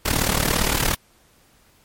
pink noise with amplitude modulation, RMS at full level -17 dBFS, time 0.05-0.95 s, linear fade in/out 10 ms, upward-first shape sine, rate 37.4 Hz, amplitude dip 80%, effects pink hiss -57 dBFS RMS until 1.84 s + MP3 64 kbps

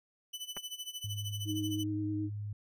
sawtooth tone with tremolo, 2994 Hz, F#7, 20 cents sharp, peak -34 dBFS, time 0.33-1.84 s, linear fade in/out 10 ms, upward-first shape sine, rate 13 Hz, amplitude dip 85%
clicks, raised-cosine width 0.5 ms, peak -28 dBFS, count 2, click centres 0.567 / 0.572 s
sine tone, 103.83 Hz, G#2, in tune, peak -36 dBFS, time 1.04-2.53 s, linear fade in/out 5 ms
sine tone with vibrato, 311.1 Hz, D#4, in tune, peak -33 dBFS, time 1.45-2.3 s, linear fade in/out 50 ms, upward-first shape sine, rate 9.5 Hz, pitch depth 16 cents each way
effects none

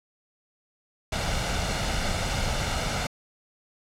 pink noise with comb filter, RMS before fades -27 dBFS, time 1.12-3.07 s, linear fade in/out 5 ms, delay 1.4 ms, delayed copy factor +0.5, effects low-pass 7000 Hz 12 dB/octave

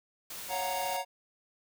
white noise, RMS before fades -42 dBFS, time 0.3-0.97 s, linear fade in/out 5 ms
square chord, Gb major seventh, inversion second, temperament equal with one note detuned, 554.4 / 706.2 / 740 / 932.3 Hz, Db5 / F5 / Gb5 / Bb5, 0 / +19 / 0 / 0 cents, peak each -39 / -40 / -37 / -36 dBFS, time 0.48-1.05 s, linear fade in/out 50 ms
effects none

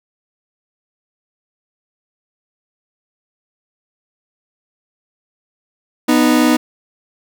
40% pulse tone pair together, 246.9 / 308.9 Hz, B3 / D#4, 0 / -12 cents, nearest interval major third, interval 388 cents, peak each -12 dBFS, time 6.08-6.57 s, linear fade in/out 10 ms, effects 8-bit

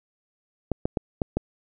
clicks, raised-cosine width 2 ms, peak -10 dBFS, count 5, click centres 0.717 / 0.855 / 0.972 / 1.218 / 1.37 s, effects none

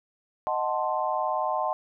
sine chord, D# diminished seventh, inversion none, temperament equal, 622.3 / 740 / 880 / 1046.5 Hz, D#5 / F#5 / A5 / C6, 0 / 0 / 0 / 0 cents, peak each -30 dBFS, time 0.47-1.73 s, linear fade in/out 0 ms, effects none

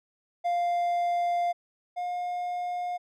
triangle tone pair in turn, 698.5 / 712.8 Hz, F5 / F5, 0 / +35 cents, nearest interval unison, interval 35 cents, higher second, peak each -22 / -27 dBFS, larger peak first, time 0.44-1.53 / 1.96-2.98 s, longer first, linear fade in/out 20 ms, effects none

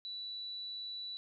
sine tone, 3951 Hz, B7, in tune, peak -40 dBFS, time 0.05-1.17 s, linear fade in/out 0 ms, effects none

